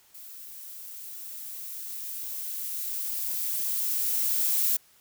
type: noise with level ramp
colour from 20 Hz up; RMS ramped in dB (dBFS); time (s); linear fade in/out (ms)
violet; -45 to -24; 0.14-4.77; 10
effects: white hiss -60 dBFS RMS until 5 s